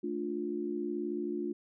sine chord, D minor, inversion second, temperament just, 220.2 / 293.7 / 352.4 Hz, A3 / D4 / F4, +2 / 0 / +16 cents, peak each -39 / -37 / -35 dBFS, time 0.03-1.53 s, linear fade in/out 10 ms, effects none

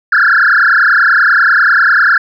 sine tone with frequency modulation, 1547 Hz, G6, 23 cents flat, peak -4 dBFS, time 0.12-2.18 s, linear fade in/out 5 ms, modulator 30.1 Hz, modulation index 6.5, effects tanh soft clip ceiling -2 dBFS

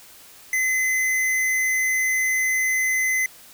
square tone, 2040 Hz, C7, 44 cents flat, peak -20 dBFS, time 0.53-3.26 s, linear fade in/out 2 ms, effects white hiss -47 dBFS RMS until 3.53 s

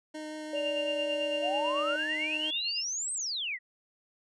25% pulse tone with vibrato, 307.7 Hz, D#4, 19 cents flat, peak -34 dBFS, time 0.14-2.51 s, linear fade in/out 10 ms, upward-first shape triangle, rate 5.7 Hz, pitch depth 9 cents each way
sine tone, 579 Hz, D5, 25 cents flat, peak -30 dBFS, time 0.53-1.96 s, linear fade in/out 5 ms
sine tone with tremolo, 2793 Hz, F7, 1 cent flat, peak -31 dBFS, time 0.54-2.84 s, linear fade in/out 50 ms, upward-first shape sine, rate 9 Hz, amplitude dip 70%
sine exponential two-way sweep, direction up then down, 659.3 to 8460 to 1864 Hz, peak -31 dBFS, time 1.41-3.59 s, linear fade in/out 50 ms, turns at 3.13 s
effects resampled to 22050 Hz

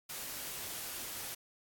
white noise, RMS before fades -42 dBFS, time 0.09-1.35 s, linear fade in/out 10 ms, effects AAC 64 kbps

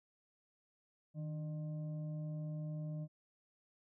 sine tone with frequency modulation, 155.56 Hz, D#3, in tune, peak -39 dBFS, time 1.14-3.08 s, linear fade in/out 50 ms, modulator 451 Hz, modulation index 0.37, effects none

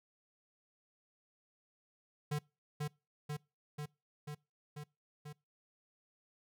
square tone with echo, 148.5 Hz, D3, 20 cents sharp, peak -34 dBFS, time 2.31-2.39 s, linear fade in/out 10 ms, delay 490 ms, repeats 6, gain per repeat -2 dB, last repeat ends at 5.33 s, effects noise-tail reverb RT60 0.3 s tail -25 dB re dry

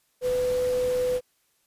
sine tone in noise, 500 Hz, B4, 21 cents sharp, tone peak -22 dBFS, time 0.21-1.21 s, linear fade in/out 50 ms, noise pink, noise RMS -39 dBFS, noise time 0.21-1.21 s, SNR +14 dB, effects white hiss -69 dBFS RMS until 1.66 s + resampled to 32000 Hz

